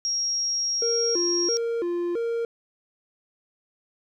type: tone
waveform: sine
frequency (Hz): 5600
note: F8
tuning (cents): +4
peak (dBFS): -23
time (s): 0.05-1.57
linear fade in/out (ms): 0
type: tone with vibrato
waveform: triangle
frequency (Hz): 401.9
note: G4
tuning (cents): +43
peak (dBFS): -22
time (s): 0.82-2.45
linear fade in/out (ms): 2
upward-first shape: square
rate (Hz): 1.5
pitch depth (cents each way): 250
effects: none